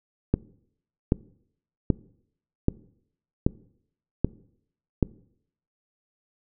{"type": "click train", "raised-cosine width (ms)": 3, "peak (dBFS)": -6, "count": 7, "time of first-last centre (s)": [0.34, 5.027], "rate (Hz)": 1.28, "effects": ["noise-tail reverb RT60 0.7 s tail -22 dB re dry"]}